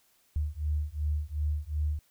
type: beating tone pair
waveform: sine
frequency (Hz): 73.8 / 76.5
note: D2 / D#2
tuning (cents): +9 / -29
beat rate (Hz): 2.7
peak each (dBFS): -31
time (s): 0.36-1.99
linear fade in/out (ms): 0
effects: white hiss -67 dBFS RMS until 2.1 s